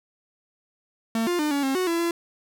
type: tone with pitch steps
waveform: 45% pulse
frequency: 226 / 351.8 / 301.4 / 282.7 / 268.4 / 368.4 / 336.1 / 339.4 Hz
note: A3 / F4 / D4 / C#4 / C4 / F#4 / E4 / F4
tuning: +47 / +13 / +45 / +34 / +44 / -7 / +34 / -49 cents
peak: -22 dBFS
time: 1.15-2.11 s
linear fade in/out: 2 ms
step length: 120 ms
effects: none